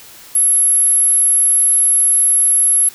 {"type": "tone", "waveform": "sine", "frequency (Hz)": 11175, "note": "F9", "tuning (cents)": 0, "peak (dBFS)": -7, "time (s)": [0.35, 2.89], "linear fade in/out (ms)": 5, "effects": ["tanh soft clip ceiling -8 dBFS", "white hiss -39 dBFS RMS until 2.94 s"]}